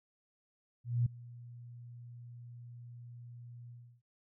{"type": "tone with ADSR envelope", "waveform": "sine", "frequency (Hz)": 120, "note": "B2", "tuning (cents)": -49, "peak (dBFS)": -25, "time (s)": [0.84, 4.02], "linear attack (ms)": 220, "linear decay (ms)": 5, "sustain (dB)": -22, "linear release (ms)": 320, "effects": []}